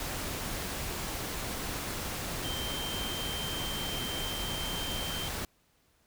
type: tone in noise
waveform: sine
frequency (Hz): 3136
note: G7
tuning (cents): 0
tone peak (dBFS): -37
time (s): 2.44-5.28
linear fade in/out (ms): 2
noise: pink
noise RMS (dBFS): -36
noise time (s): 0-5.45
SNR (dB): -4
effects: pink hiss -69 dBFS RMS until 6.06 s